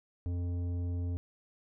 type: tone with tanh clipping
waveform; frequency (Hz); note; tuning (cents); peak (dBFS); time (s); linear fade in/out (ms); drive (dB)
sine; 87.8; F2; +10; -33; 0.26-1.17; 0; 11
effects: none